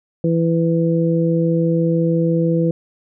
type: harmonic tone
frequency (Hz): 166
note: E3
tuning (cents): +12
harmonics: 1 / 2 / 3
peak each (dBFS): -16 / -20 / -20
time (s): 0.24-2.71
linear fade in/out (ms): 2
effects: none